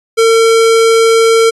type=tone; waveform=square; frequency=453.3 Hz; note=A#4; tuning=48 cents flat; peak=-6 dBFS; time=0.17-1.51 s; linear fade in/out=20 ms; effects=resampled to 24000 Hz